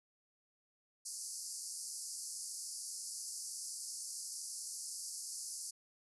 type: band-pass noise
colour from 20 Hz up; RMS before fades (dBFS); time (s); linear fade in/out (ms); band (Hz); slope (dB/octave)
white; -45; 1.05-5.71; 10; 4600 to 11000; 96
effects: none